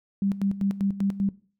sine tone with tremolo, 197.4 Hz, G3, 12 cents sharp, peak -21 dBFS, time 0.22-1.29 s, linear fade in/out 2 ms, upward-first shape square, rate 5.1 Hz, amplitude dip 75%, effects noise-tail reverb RT60 0.4 s tail -19 dB re dry

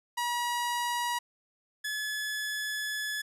sawtooth tone pair in turn, 961 / 1712.3 Hz, B5 / A6, -48 / -48 cents, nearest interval minor seventh, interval 1000 cents, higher second, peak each -25 / -28 dBFS, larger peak first, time 0.17-1.19 / 1.84-3.22 s, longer second, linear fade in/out 10 ms, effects resampled to 32000 Hz

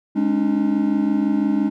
triangle chord, Ab suspended fourth, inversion none, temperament equal with one note detuned, 207.7 / 277.2 / 303.1 Hz, Ab3 / Db4 / Eb4, 0 / 0 / -45 cents, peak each -19 dBFS, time 0.15-1.7 s, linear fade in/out 20 ms, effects none

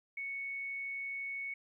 sine tone, 2217 Hz, C#7, in tune, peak -37 dBFS, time 0.17-1.54 s, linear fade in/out 5 ms, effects 13-bit

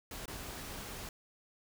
pink noise with dropouts, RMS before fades -44 dBFS, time 0.11-1.09 s, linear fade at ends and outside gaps 2 ms, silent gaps 0.257-0.279 s, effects none

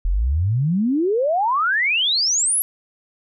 sine exponential sweep, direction up, 39.29 to 11640 Hz, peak -16 dBFS, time 0.05-2.62 s, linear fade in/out 0 ms, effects none

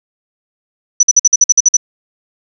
sine tone bursts, 5950 Hz, F#8, 9 cents sharp, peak -3 dBFS, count 10, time 1-1.769 s, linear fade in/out 5 ms, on 31 ms, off 51 ms, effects none

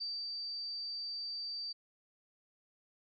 sine tone with ADSR envelope, 4643 Hz, D8, 21 cents flat, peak -36 dBFS, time 0-1.73 s, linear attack 17 ms, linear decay 250 ms, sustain -2 dB, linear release 14 ms, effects none

